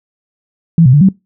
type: tone with pitch steps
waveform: sine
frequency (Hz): 165.8 / 127.1 / 145.8 / 190.7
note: E3 / C3 / D3 / G3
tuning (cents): +10 / -50 / -12 / -47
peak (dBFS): -3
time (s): 0.78-1.088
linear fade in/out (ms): 2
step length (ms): 77
effects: noise-tail reverb RT60 0.2 s tail -22 dB re dry